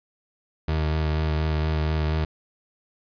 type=tone with vibrato; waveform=30% pulse; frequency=77.78 Hz; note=D#2; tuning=in tune; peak=-19 dBFS; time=0.68-2.25 s; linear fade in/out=5 ms; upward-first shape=sine; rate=4.2 Hz; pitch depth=19 cents each way; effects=resampled to 11025 Hz + 10-bit